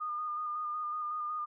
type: tone with vibrato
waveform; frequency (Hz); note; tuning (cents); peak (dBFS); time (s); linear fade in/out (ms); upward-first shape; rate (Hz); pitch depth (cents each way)
sine; 1219; D#6; -36; -33; 0-1.46; 20; square; 5.4; 19
effects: none